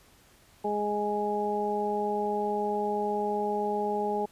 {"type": "harmonic tone", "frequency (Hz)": 207.7, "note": "G#3", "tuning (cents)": 0, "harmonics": [1, 2, 3, 4], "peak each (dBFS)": [-35, -30, -36, -30], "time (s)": [0.64, 4.26], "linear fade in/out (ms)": 10, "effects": ["pink hiss -59 dBFS RMS until 4.31 s", "resampled to 32000 Hz"]}